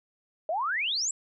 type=exponential sweep; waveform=sine; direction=up; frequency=602 to 7902 Hz; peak=-26 dBFS; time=0.49-1.11 s; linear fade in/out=2 ms; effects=none